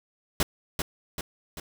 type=noise with echo; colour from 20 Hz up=pink; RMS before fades=-23 dBFS; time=0.4-0.43 s; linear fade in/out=2 ms; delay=390 ms; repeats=3; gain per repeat=-5 dB; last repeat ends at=1.6 s; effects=none